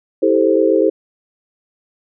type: chord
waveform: sine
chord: A minor seventh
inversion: second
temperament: equal with one note detuned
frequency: 323.8 / 392 / 440 / 523.3 Hz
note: E4 / G4 / A4 / C5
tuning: -31 / 0 / 0 / 0 cents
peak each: -16 dBFS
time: 0.22-0.9 s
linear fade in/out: 10 ms
effects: none